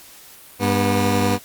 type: tone pair together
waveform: 15% pulse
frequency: 99.3 / 242.8 Hz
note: G2 / B3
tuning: +23 / -29 cents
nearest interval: octave + minor third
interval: 1548 cents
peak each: -13 dBFS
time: 0.59-1.39 s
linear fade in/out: 50 ms
effects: white hiss -44 dBFS RMS until 1.44 s + Opus 48 kbps